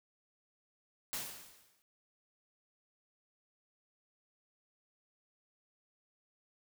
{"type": "noise with exponential decay", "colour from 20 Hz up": "white", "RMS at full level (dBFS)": -37, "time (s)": [1.13, 1.82], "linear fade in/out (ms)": 0, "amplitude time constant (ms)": 150, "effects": []}